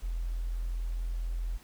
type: tone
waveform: sine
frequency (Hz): 42.28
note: E1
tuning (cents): +45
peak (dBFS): -30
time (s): 0.02-1.58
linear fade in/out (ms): 20
effects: pink hiss -57 dBFS RMS until 1.63 s